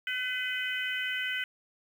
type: harmonic tone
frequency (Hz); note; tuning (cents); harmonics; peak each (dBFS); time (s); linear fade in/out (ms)
505; B4; +39; 3 / 4 / 5 / 6; -34 / -35 / -38 / -36; 0.07-1.44; 2
effects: 9-bit